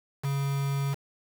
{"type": "tone with quantisation", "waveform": "triangle", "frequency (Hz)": 139.1, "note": "C#3", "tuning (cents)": 6, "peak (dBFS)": -24, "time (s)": [0.23, 0.95], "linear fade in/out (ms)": 20, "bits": 6, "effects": []}